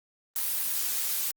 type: noise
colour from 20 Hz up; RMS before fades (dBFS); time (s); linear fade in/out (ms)
blue; -29; 0.36-1.31; 0
effects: Opus 32 kbps